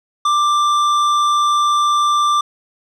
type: tone with tanh clipping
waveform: sine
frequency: 1181 Hz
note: D6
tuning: 9 cents sharp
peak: -14 dBFS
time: 0.25-2.41 s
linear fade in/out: 5 ms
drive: 12 dB
effects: none